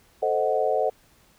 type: chord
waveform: sine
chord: A diminished seventh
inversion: none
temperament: equal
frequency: 440 / 523.3 / 622.3 / 740 Hz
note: A4 / C5 / Eb5 / Gb5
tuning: 0 / 0 / 0 / 0 cents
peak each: -26 dBFS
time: 0.22-0.9 s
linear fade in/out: 10 ms
effects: pink hiss -59 dBFS RMS until 1.38 s